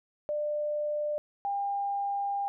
sine tone pair in turn, 596 / 801.7 Hz, D5 / G5, +25 / +39 cents, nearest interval perfect fourth, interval 514 cents, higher second, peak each -28 dBFS, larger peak neither, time 0.29-1.18 / 1.45-2.48 s, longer second, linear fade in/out 0 ms, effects none

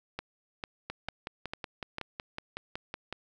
two click trains, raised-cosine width 0.3 ms, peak -19 / -20 dBFS, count 5 / 13, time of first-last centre 0.19-1.984 / 0.9-3.126 s, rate 2.23 / 5.39 Hz, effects none

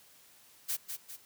blue noise with echo, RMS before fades -33 dBFS, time 0.68-0.77 s, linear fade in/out 20 ms, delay 200 ms, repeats 2, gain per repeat -6 dB, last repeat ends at 1.17 s, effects white hiss -60 dBFS RMS until 1.25 s + high-pass 60 Hz 12 dB/octave

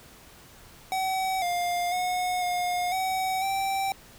square tone with pitch steps, 758 / 704 / 727 / 715 / 755 / 778 Hz, F#5 / F5 / F#5 / F5 / F#5 / G5, +42 / +14 / -31 / +41 / +35 / -13 cents, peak -26 dBFS, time 0.92-3.92 s, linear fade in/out 0 ms, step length 500 ms, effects pink hiss -51 dBFS RMS until 4.18 s

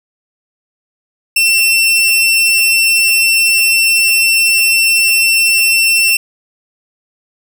sawtooth tone, 2698 Hz, E7, 40 cents sharp, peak -5 dBFS, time 1.36-6.17 s, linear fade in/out 5 ms, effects none

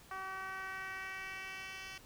10% pulse tone with band-pass filter sweep, 380.9 Hz, G4, 50 cents flat, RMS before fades -44 dBFS, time 0.11-1.98 s, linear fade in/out 2 ms, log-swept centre 1100 to 3500 Hz, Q 1.7, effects pink hiss -59 dBFS RMS until 2.05 s

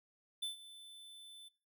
square tone with ADSR envelope, 3520 Hz, A7, in tune, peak -36 dBFS, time 0.42-1.49 s, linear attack 10 ms, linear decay 130 ms, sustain -16 dB, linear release 14 ms, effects noise-tail reverb RT60 0.4 s tail -23 dB re dry

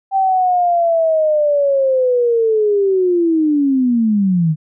sine linear sweep, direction down, 782 to 150.4 Hz, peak -11 dBFS, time 0.11-4.56 s, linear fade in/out 50 ms, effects none

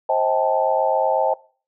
sine chord, A half-diminished seventh, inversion first, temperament just, 528 / 633.6 / 792 / 880 Hz, C5 / Eb5 / G5 / A5, +16 / +31 / +18 / 0 cents, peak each -22 dBFS, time 0.09-1.34 s, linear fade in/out 5 ms, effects noise-tail reverb RT60 0.4 s tail -21 dB re dry

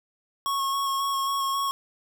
square tone with vibrato, 1097 Hz, C#6, 18 cents flat, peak -25 dBFS, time 0.46-1.71 s, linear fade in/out 0 ms, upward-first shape square, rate 3.7 Hz, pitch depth 13 cents each way, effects none

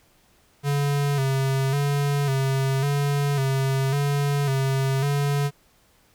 square tone with vibrato, 138.59 Hz, C#3, in tune, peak -21 dBFS, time 0.63-5.51 s, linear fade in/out 50 ms, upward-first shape square, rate 0.91 Hz, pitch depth 50 cents each way, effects pink hiss -60 dBFS RMS until 6.14 s

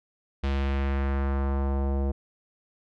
square tone with low-pass filter sweep, 68.6 Hz, C#2, 17 cents flat, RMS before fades -26 dBFS, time 0.43-2.12 s, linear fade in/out 10 ms, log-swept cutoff 3600 to 590 Hz, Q 1.3, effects none

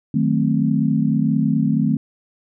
sine chord, D# diminished seventh, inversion none, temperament equal, 155.56 / 185 / 220 / 261.6 Hz, D#3 / F#3 / A3 / C4, 0 / 0 / 0 / 0 cents, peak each -20 / -24 / -19 / -21 dBFS, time 0.14-1.97 s, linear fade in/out 5 ms, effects none

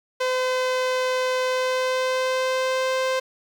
sawtooth tone with pitch glide, 511 to 520.2 Hz, C5 to C5, -41 to -10 cents, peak -17 dBFS, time 0.2-3.2 s, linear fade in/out 10 ms, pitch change +31 cents, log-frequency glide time 1.46-2.95 s, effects low-pass 6000 Hz 12 dB/octave + 8-bit

